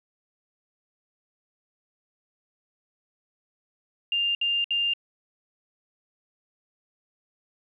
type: tone bursts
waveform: sine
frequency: 2800 Hz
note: F7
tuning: 4 cents sharp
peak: -22 dBFS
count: 3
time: 4.12-4.936 s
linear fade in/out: 2 ms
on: 230 ms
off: 63 ms
effects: 10-bit